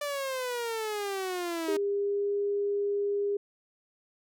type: exponential sweep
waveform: sawtooth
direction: down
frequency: 589 to 311.1 Hz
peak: -27 dBFS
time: 0.01-1.77 s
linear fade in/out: 5 ms
type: tone with pitch glide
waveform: sine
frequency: 402.8 to 405.4 Hz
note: G4 to G#4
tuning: +47 to -42 cents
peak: -26 dBFS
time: 1.68-3.37 s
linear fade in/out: 5 ms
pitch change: +11 cents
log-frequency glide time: 1.91-2.34 s
effects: none